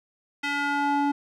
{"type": "tone with band-pass filter sweep", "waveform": "square", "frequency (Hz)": 285.8, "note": "D4", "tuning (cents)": -47, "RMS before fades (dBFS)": -25, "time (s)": [0.43, 1.12], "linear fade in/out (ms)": 10, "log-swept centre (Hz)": [2300, 580], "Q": 1.6, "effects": []}